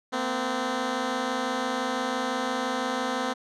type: tone pair together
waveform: 10% pulse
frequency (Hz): 230.6 / 256.5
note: A#3 / C4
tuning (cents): -19 / -34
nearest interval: major second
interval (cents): 185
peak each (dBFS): -24 / -19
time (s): 0.12-3.34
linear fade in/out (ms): 20
effects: low-pass 6000 Hz 12 dB/octave